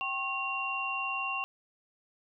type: tone cluster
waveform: sine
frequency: 776 / 1083 / 2762 Hz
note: G5 / C#6 / F7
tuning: -18 / -41 / -20 cents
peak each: -39 / -35 / -33 dBFS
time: 0.01-1.44 s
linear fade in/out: 0 ms
effects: none

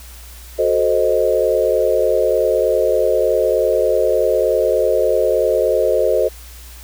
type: chord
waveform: sine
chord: F# diminished seventh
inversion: none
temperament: equal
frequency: 370 / 440 / 523.3 / 622.3 Hz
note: F#4 / A4 / C5 / Eb5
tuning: 0 / 0 / 0 / 0 cents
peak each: -21 / -18 / -17 / -18 dBFS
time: 0.58-6.29 s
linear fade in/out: 20 ms
effects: added 60 Hz sine -36 dBFS peak until 6.83 s + white hiss -41 dBFS RMS until 6.83 s

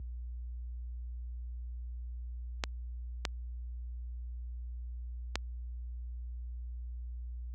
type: clicks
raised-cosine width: 0.2 ms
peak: -13 dBFS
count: 3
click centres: 2.638 / 3.252 / 5.356 s
effects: added 60 Hz sine -29 dBFS peak until 7.54 s + high-pass 100 Hz 12 dB/octave

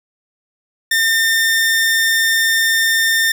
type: tone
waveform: sawtooth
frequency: 1808 Hz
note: A6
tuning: 47 cents sharp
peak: -9 dBFS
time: 0.91-3.32 s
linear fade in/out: 5 ms
effects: none

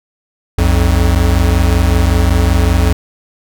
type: tone pair together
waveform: square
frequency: 61.02 / 86.3 Hz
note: B1 / F2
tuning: -20 / -20 cents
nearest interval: tritone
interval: 600 cents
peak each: -12 dBFS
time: 0.58-2.93 s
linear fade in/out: 5 ms
effects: none

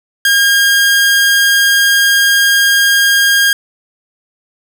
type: tone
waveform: sawtooth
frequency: 1618 Hz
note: G#6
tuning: 46 cents flat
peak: -4 dBFS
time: 0.25-3.53 s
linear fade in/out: 2 ms
effects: none

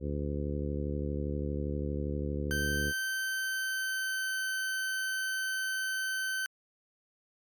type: harmonic tone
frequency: 72.5 Hz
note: D2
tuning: 22 cents flat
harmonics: 1 / 2 / 3 / 4 / 5 / 6 / 7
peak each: -34 / -37 / -39 / -40 / -41 / -42 / -42 dBFS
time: 0-2.93 s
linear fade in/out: 50 ms
type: tone with pitch glide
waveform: 40% pulse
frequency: 1549 to 1536.5 Hz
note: G6 to G6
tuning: -21 to -35 cents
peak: -30 dBFS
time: 2.51-6.46 s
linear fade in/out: 0 ms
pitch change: -14 cents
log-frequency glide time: 2.93-4.43 s
effects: MP3 96 kbps

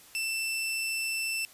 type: tone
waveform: sawtooth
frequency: 2666 Hz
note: E7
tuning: 19 cents sharp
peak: -26 dBFS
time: 0.15-1.45 s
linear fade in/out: 0 ms
effects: white hiss -54 dBFS RMS until 1.53 s + resampled to 32000 Hz

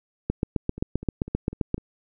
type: two click trains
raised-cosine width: 3 ms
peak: -10 / -23 dBFS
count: 12 / 5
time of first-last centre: 0.3-1.744 / 0.78-1.78 s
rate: 7.62 / 4 Hz
effects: none

